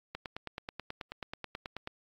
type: click train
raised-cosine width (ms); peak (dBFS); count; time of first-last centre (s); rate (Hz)
0.3; -22; 17; 0.15-1.874; 9.28
effects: AAC 48 kbps